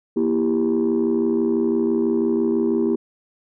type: chord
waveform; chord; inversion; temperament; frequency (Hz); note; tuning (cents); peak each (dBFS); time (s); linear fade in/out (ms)
sine; E diminished; second; just; 237.3 / 329.6 / 395.6; Bb3 / E4 / G4; +31 / 0 / +16; -20; 0.16-2.96; 10
effects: tanh soft clip ceiling -12 dBFS